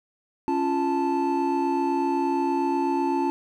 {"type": "tone cluster", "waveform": "triangle", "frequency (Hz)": [277.5, 345.7, 880], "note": ["C#4", "F4", "A5"], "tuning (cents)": [2, -18, 0], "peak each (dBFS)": -24, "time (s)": [0.48, 3.3], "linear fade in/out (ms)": 0, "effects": []}